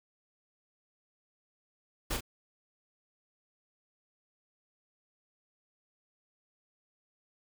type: noise with echo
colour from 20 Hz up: pink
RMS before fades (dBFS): -33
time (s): 2.1-2.17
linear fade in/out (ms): 10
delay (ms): 38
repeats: 1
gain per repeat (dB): -5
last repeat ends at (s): 2.208
effects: none